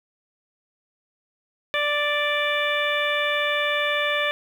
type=harmonic tone; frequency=587.3 Hz; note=D5; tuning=in tune; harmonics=1 / 2 / 3 / 4 / 5 / 6; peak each=-26 / -29 / -26 / -27 / -32 / -30 dBFS; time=1.74-4.31 s; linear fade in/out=0 ms; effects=8-bit

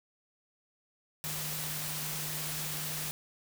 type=tone in noise; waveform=sine; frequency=152.8 Hz; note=D#3; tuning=31 cents flat; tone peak=-42 dBFS; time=1.24-3.11 s; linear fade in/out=0 ms; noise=white; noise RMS=-37 dBFS; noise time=1.24-3.11 s; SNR=-8 dB; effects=none

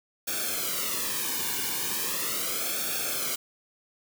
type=noise with flanger; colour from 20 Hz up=white; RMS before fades=-30 dBFS; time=0.27-3.36 s; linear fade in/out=10 ms; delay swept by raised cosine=1 to 1.55 ms; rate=0.38 Hz; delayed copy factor=-0.85; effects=none

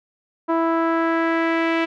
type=tone with low-pass filter sweep; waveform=sawtooth; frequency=329.6 Hz; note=E4; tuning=in tune; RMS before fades=-20 dBFS; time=0.48-1.86 s; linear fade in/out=20 ms; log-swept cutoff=1100 to 2500 Hz; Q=2.2; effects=none

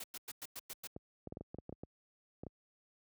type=noise bursts; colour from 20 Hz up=white; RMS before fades=-45 dBFS; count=7; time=0-0.873 s; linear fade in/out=5 ms; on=39 ms; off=100 ms
type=clicks; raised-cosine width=2 ms; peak=-31 dBFS; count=12; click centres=0.964 / 1.273 / 1.324 / 1.371 / 1.41 / 1.545 / 1.586 / 1.694 / 1.726 / 1.835 / 2.435 / 2.467 s
effects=high-pass 60 Hz 12 dB/octave

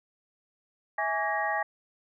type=tone cluster; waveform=sine; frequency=649 / 829 / 1146 / 1648 / 1885 Hz; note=E5 / G#5 / D6 / G#6 / A#6; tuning=-27 / -3 / -43 / -14 / +19 cents; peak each=-34 / -30 / -35 / -37 / -31 dBFS; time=0.98-1.63 s; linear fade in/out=5 ms; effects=none

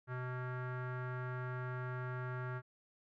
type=tone with low-pass filter; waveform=square; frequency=126.2 Hz; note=B2; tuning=38 cents sharp; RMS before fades=-41 dBFS; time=0.07-2.62 s; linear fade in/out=50 ms; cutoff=1500 Hz; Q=4.3; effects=none

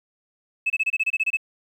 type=tone bursts; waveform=sine; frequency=2600 Hz; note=E7; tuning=24 cents flat; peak=-17 dBFS; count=11; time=0.66-1.371 s; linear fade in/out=10 ms; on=41 ms; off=26 ms; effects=tanh soft clip ceiling -15 dBFS + 9-bit

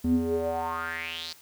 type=tone with band-pass filter sweep; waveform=square; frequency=82.41 Hz; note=E2; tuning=in tune; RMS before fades=-29 dBFS; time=0.04-1.33 s; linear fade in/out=5 ms; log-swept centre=200 to 4700 Hz; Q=5.5; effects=white hiss -54 dBFS RMS until 1.41 s

